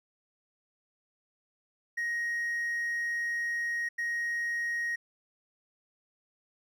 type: tone bursts at uneven times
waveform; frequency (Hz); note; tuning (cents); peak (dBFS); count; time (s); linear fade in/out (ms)
triangle; 1879; A#6; +13; -27; 2; 1.97-3.89 / 3.98-4.96; 10
effects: tanh soft clip ceiling -23 dBFS